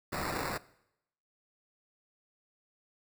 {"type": "noise with sample-and-hold", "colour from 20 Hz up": "white", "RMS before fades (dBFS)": -35, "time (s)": [0.12, 0.58], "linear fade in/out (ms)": 10, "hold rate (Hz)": 3150, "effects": ["noise-tail reverb RT60 0.8 s tail -20 dB re dry"]}